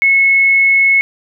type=tone; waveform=sine; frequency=2189 Hz; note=C#7; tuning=22 cents flat; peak=-7 dBFS; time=0.02-1.01 s; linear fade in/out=0 ms; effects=none